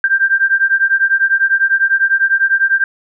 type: beating tone pair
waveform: sine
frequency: 1576 / 1586 Hz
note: G6 / G6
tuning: +9 / +20 cents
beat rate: 10 Hz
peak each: -13 dBFS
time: 0.04-2.84 s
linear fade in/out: 2 ms
effects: none